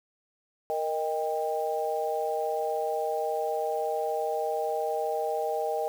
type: chord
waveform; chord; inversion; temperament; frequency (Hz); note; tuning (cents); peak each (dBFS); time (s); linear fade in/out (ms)
sine; Eb major; second; equal with one note detuned; 466.2 / 622.3 / 794.9; Bb4 / Eb5 / G5; 0 / 0 / +24; -31; 0.7-5.88; 0
effects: 8-bit